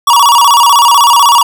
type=tone with vibrato; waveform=square; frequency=1035 Hz; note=C6; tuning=19 cents flat; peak=-4 dBFS; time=0.07-1.43 s; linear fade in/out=5 ms; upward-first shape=square; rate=16 Hz; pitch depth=150 cents each way; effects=none